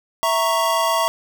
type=chord; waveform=square; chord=A# diminished; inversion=second; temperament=equal; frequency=659.3 / 932.3 / 1108.7 Hz; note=E5 / A#5 / C#6; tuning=0 / 0 / 0 cents; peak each=-22 dBFS; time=0.23-1.08 s; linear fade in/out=0 ms; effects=none